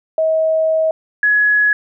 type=tone pair in turn; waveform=sine; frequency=638 / 1684.7 Hz; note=D#5 / G#6; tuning=+43 / +24 cents; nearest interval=octave + perfect fourth; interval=1681 cents; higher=second; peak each=-12 / -10 dBFS; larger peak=second; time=0.18-0.91 / 1.23-1.73 s; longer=first; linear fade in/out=2 ms; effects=none